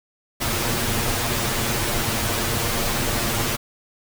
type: noise with comb filter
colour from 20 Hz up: pink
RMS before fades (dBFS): -23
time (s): 0.4-3.57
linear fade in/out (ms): 20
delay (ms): 8.6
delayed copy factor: +0.8
effects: none